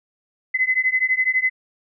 sine beating tone pair, 2026 / 2038 Hz, B6 / C7, +44 / -46 cents, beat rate 12 Hz, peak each -20 dBFS, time 0.54-1.5 s, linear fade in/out 10 ms, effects none

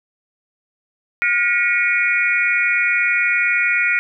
sine tone cluster, 1431 / 1915 / 2202 / 2431 Hz, F6 / A#6 / C#7 / D#7, +42 / +46 / -12 / -41 cents, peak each -20 dBFS, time 1.22-3.99 s, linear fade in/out 0 ms, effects none

